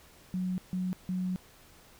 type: tone bursts at uneven times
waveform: sine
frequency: 183.7 Hz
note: F#3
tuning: 12 cents flat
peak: -29 dBFS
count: 3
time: 0.34-0.58 / 0.73-0.93 / 1.09-1.36 s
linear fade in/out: 0 ms
effects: pink hiss -57 dBFS RMS until 1.99 s